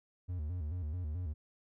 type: tone with vibrato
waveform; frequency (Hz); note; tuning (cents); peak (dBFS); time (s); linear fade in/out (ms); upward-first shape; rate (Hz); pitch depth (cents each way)
triangle; 82.41; E2; 0; -33; 0.28-1.34; 20; square; 4.6; 150
effects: none